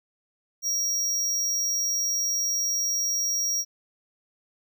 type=tone; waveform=square; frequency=5660 Hz; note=F8; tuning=22 cents sharp; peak=-24 dBFS; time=0.62-3.65 s; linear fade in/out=50 ms; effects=none